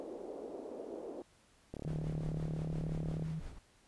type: band-pass noise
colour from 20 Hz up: white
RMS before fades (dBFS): -45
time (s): 0-1.22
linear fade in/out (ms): 0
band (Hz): 300 to 520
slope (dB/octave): 24
type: click train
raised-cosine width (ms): 2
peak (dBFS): -29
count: 55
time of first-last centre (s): 1.74-3.224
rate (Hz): 36.4
type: tone with pitch glide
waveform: sine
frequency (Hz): 155.56 to 158.83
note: D#3 to D#3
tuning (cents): 0 to +36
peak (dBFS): -36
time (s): 1.85-3.4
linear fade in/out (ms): 10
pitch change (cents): +36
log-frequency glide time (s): 2.03-2.87
type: noise with tremolo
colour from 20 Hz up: brown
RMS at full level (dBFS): -44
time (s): 1.87-3.59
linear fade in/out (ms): 10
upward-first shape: sine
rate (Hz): 5.8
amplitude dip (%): 60
effects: pink hiss -67 dBFS RMS until 3.87 s + resampled to 24000 Hz